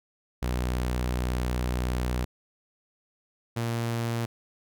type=tone pair in turn; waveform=sawtooth; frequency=61.74 / 116.55 Hz; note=B1 / A#2; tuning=0 / 0 cents; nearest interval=major seventh; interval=1100 cents; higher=second; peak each=-22 / -23 dBFS; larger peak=first; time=0.42-2.25 / 3.56-4.26 s; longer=first; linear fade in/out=10 ms; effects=none